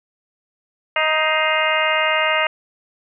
harmonic tone with a mistuned harmonic, 312.6 Hz, D#4, 8 cents sharp, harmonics 2 / 3 / 4 / 5 / 6 / 7 / 8 / 9, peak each -22 / -25 / -23 / -26 / -26 / -22 / -26 / -24 dBFS, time 0.96-2.47 s, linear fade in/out 2 ms, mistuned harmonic 7, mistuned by -70 cents, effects none

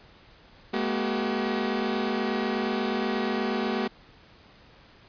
sawtooth tone cluster, 211.8 / 240.1 / 381 Hz, G#3 / B3 / G4, +34 / -49 / -49 cents, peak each -26 dBFS, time 0.73-3.88 s, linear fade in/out 10 ms, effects pink hiss -54 dBFS RMS until 5.08 s + resampled to 11025 Hz

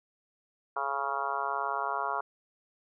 harmonic tone with a mistuned harmonic, 138.59 Hz, C#3, in tune, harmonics 3 / 4 / 5 / 6 / 7 / 8 / 9 / 10, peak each -42 / -44 / -37 / -38 / -35 / -35 / -39 / -37 dBFS, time 0.76-2.21 s, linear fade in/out 5 ms, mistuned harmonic 3, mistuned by +30 cents, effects none

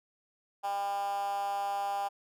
10% pulse tone with high-pass filter, 200 Hz, G3, 35 cents sharp, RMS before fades -33 dBFS, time 0.63-2.09 s, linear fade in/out 20 ms, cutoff 780 Hz, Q 7.2, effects none

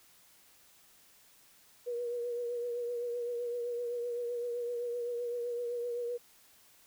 sine tone with vibrato, 479.9 Hz, B4, 50 cents flat, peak -33 dBFS, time 1.86-6.18 s, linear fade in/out 20 ms, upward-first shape triangle, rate 7.8 Hz, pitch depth 39 cents each way, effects white hiss -62 dBFS RMS until 6.86 s

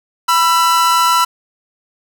45% pulse tone pair together, 987 / 1342.9 Hz, B5 / E6, -1 / +32 cents, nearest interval perfect fourth, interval 533 cents, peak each -13 / -13 dBFS, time 0.28-1.25 s, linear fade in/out 10 ms, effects none

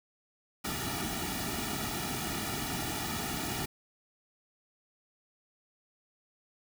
pink noise with comb filter, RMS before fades -35 dBFS, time 0.64-3.66 s, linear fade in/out 10 ms, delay 1.9 ms, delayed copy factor -0.9, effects none

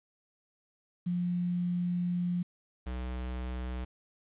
sine / square tone pair in turn, 176.8 / 62.51 Hz, F3 / B1, +22 / +22 cents, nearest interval octave + tritone, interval 1800 cents, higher first, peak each -28 / -35 dBFS, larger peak first, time 1.06-2.43 / 2.86-3.85 s, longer first, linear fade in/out 10 ms, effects resampled to 8000 Hz + 10-bit

